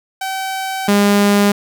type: tone pair in turn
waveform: sawtooth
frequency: 767 / 203.2 Hz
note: G5 / G#3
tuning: -38 / -38 cents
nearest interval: octave + major seventh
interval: 2300 cents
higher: first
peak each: -16 / -6 dBFS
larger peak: second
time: 0.21-0.88 / 0.88-1.52 s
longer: first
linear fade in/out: 5 ms
effects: none